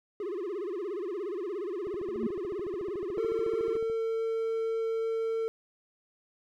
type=tone with vibrato; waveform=triangle; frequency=380.8 Hz; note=F#4; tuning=50 cents sharp; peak=-30 dBFS; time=0.2-3.77 s; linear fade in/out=2 ms; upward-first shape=sine; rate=17 Hz; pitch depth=200 cents each way
type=click train; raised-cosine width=2 ms; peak=-32 dBFS; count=29; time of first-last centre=1.87-3.899 s; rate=13.8 Hz
type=tone with exponential growth; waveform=sine; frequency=226.6 Hz; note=A#3; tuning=49 cents flat; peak=-24 dBFS; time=2.03-2.27 s; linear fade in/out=5 ms; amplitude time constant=51 ms
type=tone; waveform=triangle; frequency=450.6 Hz; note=A4; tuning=41 cents sharp; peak=-26 dBFS; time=3.18-5.48 s; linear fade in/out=0 ms
effects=none